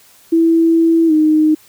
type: tone with pitch glide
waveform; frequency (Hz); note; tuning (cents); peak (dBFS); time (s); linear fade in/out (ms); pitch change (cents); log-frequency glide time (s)
sine; 329.6 to 309.3; E4 to D#4; 0 to -10; -8; 0.32-1.55; 10; -110; 1.07-1.12
effects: white hiss -47 dBFS RMS until 1.68 s